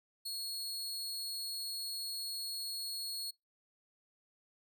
sawtooth tone with amplitude modulation, 4323 Hz, C#8, 44 cents flat, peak -34 dBFS, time 0.25-3.31 s, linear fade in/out 10 ms, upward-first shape sine, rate 288 Hz, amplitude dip 30%, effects noise-tail reverb RT60 0.2 s tail -25 dB re dry

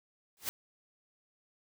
white noise with exponential growth, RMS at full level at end -31 dBFS, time 0.37-0.49 s, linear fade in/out 0 ms, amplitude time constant 24 ms, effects none

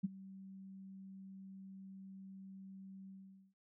sine tone with ADSR envelope, 192.3 Hz, G3, 33 cents flat, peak -30 dBFS, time 0.03-3.54 s, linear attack 17 ms, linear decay 22 ms, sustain -20 dB, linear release 460 ms, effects noise-tail reverb RT60 0.1 s tail -20 dB re dry

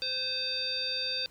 harmonic tone, 520 Hz, C5, 11 cents flat, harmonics 1 / 3 / 5 / 7 / 9, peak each -43 / -44 / -39 / -35 / -32 dBFS, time 0.02-1.26 s, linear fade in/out 0 ms, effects pink hiss -59 dBFS RMS until 1.3 s

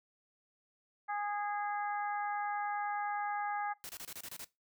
harmonic tone, 412.1 Hz, G#4, 13 cents flat, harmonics 2 / 3 / 4 / 5, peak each -35 / -42 / -43 / -47 dBFS, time 1.08-3.74 s, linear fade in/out 20 ms
white noise bursts, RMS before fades -45 dBFS, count 8, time 3.84-4.444 s, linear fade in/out 0 ms, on 51 ms, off 28 ms
effects noise-tail reverb RT60 0.2 s tail -19 dB re dry

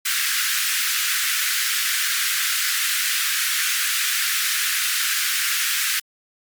pink high-pass noise, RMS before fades -22 dBFS, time 0.05-6 s, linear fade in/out 10 ms, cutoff 1400 Hz, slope 48 dB/octave, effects Opus 48 kbps

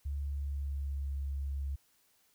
sine tone with pitch glide, 71 to 69.3 Hz, C#2 to C#2, +42 to 0 cents, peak -33 dBFS, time 0.05-1.76 s, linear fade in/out 10 ms, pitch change -42 cents, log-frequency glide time 0.15-1.15 s, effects white hiss -70 dBFS RMS until 2.34 s

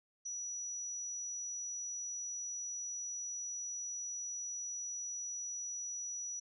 sine tone, 5870 Hz, F#8, 15 cents flat, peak -39 dBFS, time 0.25-6.4 s, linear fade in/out 10 ms, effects none

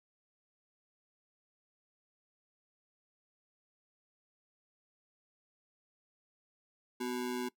square ring-modulated tone, 310.3 Hz, D#4, 5 cents flat, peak -32 dBFS, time 7-7.49 s, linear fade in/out 10 ms, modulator 60.5 Hz, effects noise-tail reverb RT60 0.1 s tail -20 dB re dry

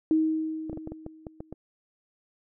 sine tone with exponential decay, 316 Hz, D#4, 27 cents sharp, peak -18 dBFS, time 0.11-1.54 s, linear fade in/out 1 ms, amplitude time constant 310 ms
clicks, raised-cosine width 2 ms, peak -23 dBFS, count 9, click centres 0.697 / 0.73 / 0.774 / 0.874 / 0.92 / 1.064 / 1.268 / 1.405 / 1.526 s
effects none

